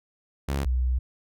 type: tone pair in turn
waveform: sawtooth / sine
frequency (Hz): 69.3 / 62.74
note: C#2 / B1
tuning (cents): 0 / +28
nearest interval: major second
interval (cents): 172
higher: first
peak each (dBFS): -21 / -21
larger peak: neither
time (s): 0.48-0.65 / 0.65-0.99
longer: second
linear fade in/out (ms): 10
effects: none